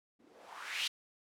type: noise with low-pass filter sweep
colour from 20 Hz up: violet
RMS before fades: -42 dBFS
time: 0.19-0.88 s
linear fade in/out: 10 ms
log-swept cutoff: 250 to 3600 Hz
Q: 2.6
effects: none